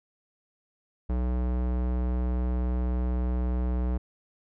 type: tone with low-pass filter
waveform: square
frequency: 61.74 Hz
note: B1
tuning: in tune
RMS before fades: -27 dBFS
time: 1.09-3.98 s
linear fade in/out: 10 ms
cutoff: 980 Hz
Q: 0.53
effects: none